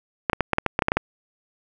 clicks, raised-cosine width 0.5 ms, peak -4 dBFS, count 11, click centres 0.298 / 0.332 / 0.407 / 0.533 / 0.584 / 0.663 / 0.791 / 0.822 / 0.884 / 0.919 / 0.97 s, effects none

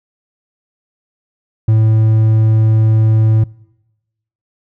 triangle tone, 110 Hz, A2, in tune, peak -5 dBFS, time 1.68-3.44 s, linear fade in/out 5 ms, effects noise-tail reverb RT60 1.0 s tail -24 dB re dry

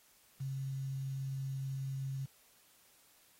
sine tone with quantisation, 135 Hz, C#3, 45 cents flat, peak -36 dBFS, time 0.4-2.26 s, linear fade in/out 10 ms, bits 10, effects white hiss -66 dBFS RMS until 3.39 s + AAC 48 kbps

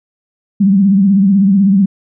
sine tone with vibrato, 196 Hz, G3, in tune, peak -6 dBFS, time 0.6-1.86 s, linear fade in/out 10 ms, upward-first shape triangle, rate 16 Hz, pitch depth 110 cents each way, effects none

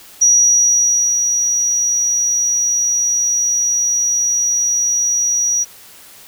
sine tone with ADSR envelope, 5790 Hz, F#8, 38 cents flat, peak -7 dBFS, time 0.21-5.65 s, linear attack 11 ms, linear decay 950 ms, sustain -6 dB, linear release 27 ms, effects white hiss -41 dBFS RMS until 6.27 s

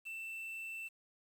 triangle tone with quantisation, 2669 Hz, E7, 21 cents sharp, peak -40 dBFS, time 0.05-0.89 s, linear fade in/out 20 ms, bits 10, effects none

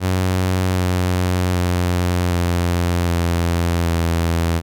sawtooth tone with pitch steps, 92.5 / 90.7 / 88.94 / 87.21 / 85.51 / 83.85 Hz, F#2 / F#2 / F2 / F2 / F2 / E2, 0 / -34 / +32 / -2 / -36 / +30 cents, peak -12 dBFS, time 0-4.62 s, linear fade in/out 50 ms, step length 770 ms, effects none

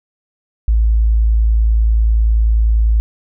sine tone, 55.1 Hz, A1, 3 cents sharp, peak -9 dBFS, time 0.68-3 s, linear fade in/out 0 ms, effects none

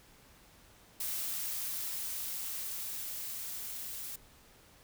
blue noise with level ramp, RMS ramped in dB -36 to -42 dBFS, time 1-4.16 s, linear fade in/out 5 ms, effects pink hiss -60 dBFS RMS until 4.83 s

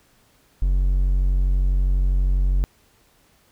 triangle tone, 46.17 Hz, F#1, 3 cents flat, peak -14 dBFS, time 0.62-2.64 s, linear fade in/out 0 ms, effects pink hiss -59 dBFS RMS until 3.51 s

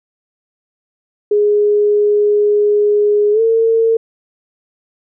sine tone with pitch glide, 415.3 to 452.9 Hz, G#4 to A#4, 0 to -50 cents, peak -9 dBFS, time 1.31-3.97 s, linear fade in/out 5 ms, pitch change +150 cents, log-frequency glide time 3.32-3.41 s, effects none

